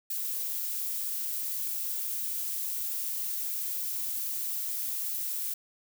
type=noise; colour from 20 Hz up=violet; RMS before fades=-33 dBFS; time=0.1-5.54 s; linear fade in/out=5 ms; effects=none